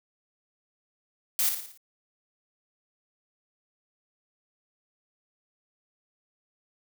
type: noise with echo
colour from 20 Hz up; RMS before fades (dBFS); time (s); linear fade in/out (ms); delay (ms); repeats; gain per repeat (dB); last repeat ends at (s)
blue; -25; 1.39-1.49; 0; 57; 5; -6; 1.775
effects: none